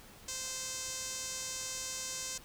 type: tone with band-pass filter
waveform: sawtooth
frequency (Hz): 520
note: C5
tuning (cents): -11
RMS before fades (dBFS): -40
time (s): 0.28-2.38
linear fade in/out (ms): 5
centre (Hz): 6700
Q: 2.6
effects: pink hiss -55 dBFS RMS until 2.44 s